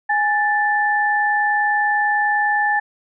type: tone pair together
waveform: sine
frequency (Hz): 830.6 / 1760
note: G#5 / A6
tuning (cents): 0 / 0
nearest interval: octave + minor second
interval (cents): 1300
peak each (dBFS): -18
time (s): 0.09-2.8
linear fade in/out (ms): 10
effects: none